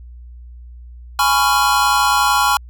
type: chord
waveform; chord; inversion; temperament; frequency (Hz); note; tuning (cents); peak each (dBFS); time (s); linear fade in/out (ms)
square; C# dominant seventh; second; just; 831.5 / 997.9 / 1108.7 / 1385.9; G#5 / B5 / C#6 / E#6; +2 / +18 / 0 / -14; -19; 1.19-2.57; 2
effects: added 60 Hz sine -34 dBFS peak until 2.69 s